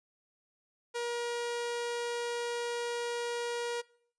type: tone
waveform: sawtooth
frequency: 476.1 Hz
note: A#4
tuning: 37 cents sharp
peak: -29 dBFS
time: 0.94-3.82 s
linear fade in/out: 20 ms
effects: noise-tail reverb RT60 0.6 s tail -23 dB re dry + resampled to 22050 Hz